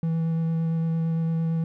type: tone with vibrato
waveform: triangle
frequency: 163.6 Hz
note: E3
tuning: 13 cents flat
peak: -20 dBFS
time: 0.03-1.64 s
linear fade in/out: 2 ms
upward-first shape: square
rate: 8.8 Hz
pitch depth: 8 cents each way
effects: none